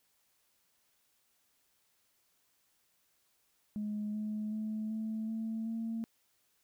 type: tone with pitch steps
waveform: sine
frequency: 210 / 213.2 / 216.4 / 219.7 / 223 / 226.4 Hz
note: G#3 / G#3 / A3 / A3 / A3 / A3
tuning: +19 / +46 / -29 / -2 / +23 / +50 cents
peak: -33 dBFS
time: 3.76-6.04 s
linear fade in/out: 0 ms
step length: 380 ms
effects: tanh soft clip ceiling -30 dBFS + white hiss -74 dBFS RMS until 6.63 s